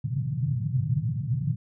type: band-pass noise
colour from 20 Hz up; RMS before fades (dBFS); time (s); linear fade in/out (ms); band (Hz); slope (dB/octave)
white; -27; 0.04-1.56; 10; 110 to 150; 48
effects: none

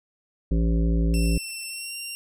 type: harmonic tone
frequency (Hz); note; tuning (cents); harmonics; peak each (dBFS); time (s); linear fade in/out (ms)
56; A1; +31; 1 / 3 / 5 / 7 / 9 / 10; -20 / -25 / -30 / -35 / -40 / -44; 0.51-1.38; 5
type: tone with pitch glide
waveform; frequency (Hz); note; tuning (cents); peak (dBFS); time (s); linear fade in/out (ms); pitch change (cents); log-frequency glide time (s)
15% pulse; 2692 to 2766; E7 to F7; +36 to -17; -25; 1.14-2.15; 0; +47; 1.64-1.95
effects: none

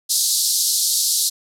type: band-pass noise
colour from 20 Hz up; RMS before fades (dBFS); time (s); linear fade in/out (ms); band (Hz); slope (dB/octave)
pink; -19; 0.09-1.3; 20; 4000 to 13000; 48
effects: none

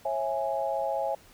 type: chord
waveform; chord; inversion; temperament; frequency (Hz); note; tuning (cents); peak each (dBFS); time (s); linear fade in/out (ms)
sine; C# minor; none; equal with one note detuned; 544.2 / 659.3 / 830.6; C#5 / E5 / G#5; -32 / 0 / 0; -31; 0.05-1.15; 5
effects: pink hiss -56 dBFS RMS until 1.33 s

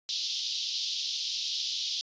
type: band-pass noise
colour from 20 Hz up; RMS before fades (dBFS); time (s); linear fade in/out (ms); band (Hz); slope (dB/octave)
pink; -33; 0.09-2.01; 0; 3200 to 5600; 48
effects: resampled to 16000 Hz

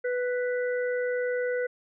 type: harmonic tone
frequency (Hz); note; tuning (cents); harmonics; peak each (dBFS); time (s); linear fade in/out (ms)
494.5; B4; +2; 1 / 3 / 4; -26 / -35 / -39; 0.04-1.67; 10
effects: none

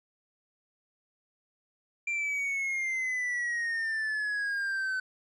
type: exponential sweep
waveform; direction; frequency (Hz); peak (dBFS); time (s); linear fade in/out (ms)
triangle; down; 2374 to 1514; -27; 2.07-5; 5
effects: resampled to 24000 Hz

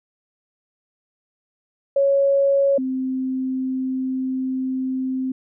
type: tone pair in turn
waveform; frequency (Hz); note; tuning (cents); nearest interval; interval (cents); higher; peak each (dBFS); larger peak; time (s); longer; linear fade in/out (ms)
sine; 554.4 / 260.4; C#5 / C4; 0 / -8; octave + minor second; 1308; first; -14 / -21; first; 1.96-2.78 / 2.78-5.32; second; 5
effects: none

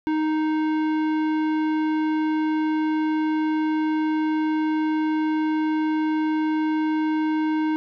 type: tone with tanh clipping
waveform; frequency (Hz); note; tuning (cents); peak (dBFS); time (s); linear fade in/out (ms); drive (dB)
sine; 311.1; D#4; 0; -22; 0.07-7.76; 0; 15
effects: none

